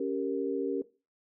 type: chord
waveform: sine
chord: G diminished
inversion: second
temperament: equal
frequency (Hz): 277.2 / 392 / 466.2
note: Db4 / G4 / Bb4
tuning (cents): 0 / 0 / 0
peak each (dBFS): -33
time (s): 0-0.82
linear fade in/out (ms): 5
effects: noise-tail reverb RT60 0.3 s tail -17 dB re dry